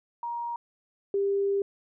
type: tone pair in turn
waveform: sine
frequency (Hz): 944 / 397.6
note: A#5 / G4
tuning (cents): +22 / +25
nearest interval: octave + minor third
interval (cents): 1497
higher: first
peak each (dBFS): -30 / -23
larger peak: second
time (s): 0.23-0.56 / 1.14-1.62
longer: second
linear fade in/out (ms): 2
effects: none